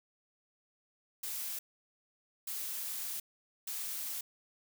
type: noise bursts at uneven times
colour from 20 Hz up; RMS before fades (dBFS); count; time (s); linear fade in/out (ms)
blue; -39; 3; 1.23-1.59 / 2.47-3.2 / 3.67-4.21; 5
effects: none